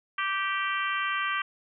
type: harmonic tone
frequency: 390.2 Hz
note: G4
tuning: 8 cents flat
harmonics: 3 / 4 / 5 / 6 / 7 / 8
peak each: -30 / -32 / -34 / -36 / -37 / -38 dBFS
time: 0.18-1.42 s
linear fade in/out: 5 ms
effects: none